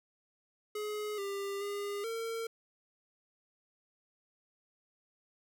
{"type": "tone with pitch steps", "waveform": "square", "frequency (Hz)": [421.4, 397.8, 405.9, 455.4], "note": ["G#4", "G4", "G#4", "A#4"], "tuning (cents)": [25, 25, -40, -40], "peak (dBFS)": -36, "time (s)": [0.75, 2.47], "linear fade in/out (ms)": 5, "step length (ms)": 430, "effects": []}